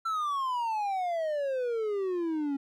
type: exponential sweep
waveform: triangle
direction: down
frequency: 1354 to 273.4 Hz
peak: -26 dBFS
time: 0.05-2.57 s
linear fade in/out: 10 ms
effects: none